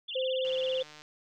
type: tone with vibrato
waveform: sine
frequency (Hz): 3137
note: G7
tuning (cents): +1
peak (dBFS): -35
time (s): 0.08-0.83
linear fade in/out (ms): 10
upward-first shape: sine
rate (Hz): 18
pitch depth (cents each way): 220
type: tone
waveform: sine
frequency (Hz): 519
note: C5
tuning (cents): -14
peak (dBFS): -28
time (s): 0.15-0.83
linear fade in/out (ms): 10
type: click train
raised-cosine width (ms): 0.2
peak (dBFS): -32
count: 87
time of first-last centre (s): 0.45-1.02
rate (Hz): 151
effects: none